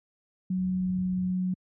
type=tone with pitch glide; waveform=sine; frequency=185 to 183.62 Hz; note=F#3 to F#3; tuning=0 to -13 cents; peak=-25 dBFS; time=0.5-1.54 s; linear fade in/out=5 ms; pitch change=-13 cents; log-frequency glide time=0.64-1.19 s
type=low-pass noise; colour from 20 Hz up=pink; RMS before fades=-40 dBFS; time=0.57-1.33 s; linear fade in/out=20 ms; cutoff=140 Hz; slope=24 dB/octave
effects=high-pass 80 Hz 12 dB/octave